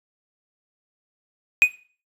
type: tone with exponential decay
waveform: triangle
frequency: 2489 Hz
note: D#7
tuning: in tune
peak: -5 dBFS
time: 1.62-1.74 s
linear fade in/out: 0 ms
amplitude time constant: 25 ms
effects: noise-tail reverb RT60 0.4 s tail -17 dB re dry + tanh soft clip ceiling -2 dBFS